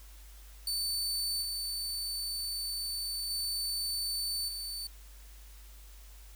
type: tone with level steps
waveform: sawtooth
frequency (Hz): 4524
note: C#8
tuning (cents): +34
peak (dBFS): -28 / -31 / -29 / -34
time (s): 0.67-4.87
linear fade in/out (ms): 2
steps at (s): 1.42 / 3.3 / 4.48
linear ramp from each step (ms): 5
effects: added 50 Hz sine -49 dBFS peak until 6.35 s + white hiss -58 dBFS RMS until 6.35 s